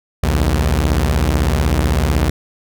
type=beating tone pair; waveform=sawtooth; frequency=61.74 / 77.74 Hz; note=B1 / D#2; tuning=0 / -1 cents; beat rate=16 Hz; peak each=-12 dBFS; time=0.23-2.3 s; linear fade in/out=5 ms; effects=none